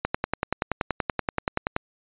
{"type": "click train", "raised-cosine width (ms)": 0.5, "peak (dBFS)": -8, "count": 19, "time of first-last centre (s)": [0.05, 1.764], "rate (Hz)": 10.5, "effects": ["resampled to 8000 Hz"]}